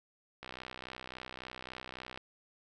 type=click train; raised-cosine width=0.3 ms; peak=-27 dBFS; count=112; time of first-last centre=0.43-2.175 s; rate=63.6 Hz; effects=none